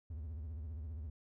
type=tone with vibrato; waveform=triangle; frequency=77.78 Hz; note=D#2; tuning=in tune; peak=-39 dBFS; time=0.1-1.1 s; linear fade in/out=5 ms; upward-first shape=triangle; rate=15 Hz; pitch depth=230 cents each way; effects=none